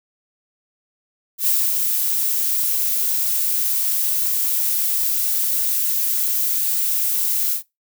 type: noise with ADSR envelope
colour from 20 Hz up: violet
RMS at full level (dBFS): -17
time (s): 1.38-7.63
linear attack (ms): 91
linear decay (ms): 250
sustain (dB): -3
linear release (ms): 110
effects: noise-tail reverb RT60 0.2 s tail -21 dB re dry